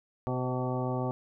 harmonic tone with a mistuned harmonic, 126.6 Hz, B2, 43 cents sharp, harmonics 1 / 2 / 3 / 4 / 5 / 6 / 7 / 9, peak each -32 / -35 / -37 / -38 / -39 / -40 / -40 / -42 dBFS, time 0.27-1.11 s, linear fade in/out 0 ms, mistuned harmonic 4, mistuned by +23 cents, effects none

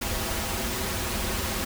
pink noise with comb filter, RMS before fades -29 dBFS, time 0.01-1.65 s, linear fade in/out 10 ms, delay 6.8 ms, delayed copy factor -0.7, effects none

